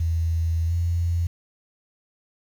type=tone with pitch glide; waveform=sine; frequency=82.41 to 85.51 Hz; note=E2 to F2; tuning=0 to -36 cents; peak=-20 dBFS; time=0-1.27 s; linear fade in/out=5 ms; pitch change=+64 cents; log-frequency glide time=0.67-0.73 s; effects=8-bit